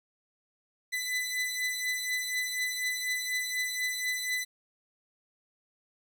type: beating tone pair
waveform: sawtooth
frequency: 2000 / 2004.1 Hz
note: B6 / B6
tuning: +21 / +25 cents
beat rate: 4.1 Hz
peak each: -28 / -32 dBFS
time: 0.92-4.45 s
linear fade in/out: 20 ms
effects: none

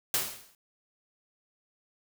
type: noise with exponential decay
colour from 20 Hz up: white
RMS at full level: -25 dBFS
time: 0.14-0.55 s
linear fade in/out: 1 ms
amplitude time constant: 88 ms
effects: none

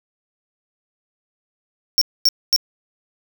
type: tone bursts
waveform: square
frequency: 5500 Hz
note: F8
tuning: 27 cents flat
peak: -12 dBFS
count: 3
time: 1.98-2.562 s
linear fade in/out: 0 ms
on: 34 ms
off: 240 ms
effects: none

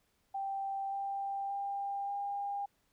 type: tone with pitch steps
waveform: sine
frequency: 784 / 790.8 / 797.7 / 804.6 Hz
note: G5 / G5 / G5 / G5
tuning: 0 / +15 / +30 / +45 cents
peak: -34 dBFS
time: 0.34-2.66 s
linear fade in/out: 10 ms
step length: 580 ms
effects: pink hiss -75 dBFS RMS until 2.92 s

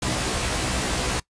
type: noise with comb filter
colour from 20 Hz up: pink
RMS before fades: -25 dBFS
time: 0.02-1.2 s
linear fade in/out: 5 ms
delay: 16 ms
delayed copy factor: +0.95
effects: noise-tail reverb RT60 0.1 s tail -21 dB re dry + resampled to 22050 Hz

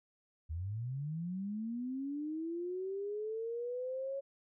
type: linear sweep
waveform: sine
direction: up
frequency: 74.8 to 554.4 Hz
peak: -36 dBFS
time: 0.49-4.21 s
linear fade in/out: 20 ms
effects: none

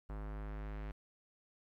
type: tone with low-pass filter sweep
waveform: square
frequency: 51.91 Hz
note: G#1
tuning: in tune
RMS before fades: -43 dBFS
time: 0.09-0.92 s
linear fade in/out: 10 ms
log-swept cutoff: 1300 to 2200 Hz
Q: 1.3
effects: 12-bit

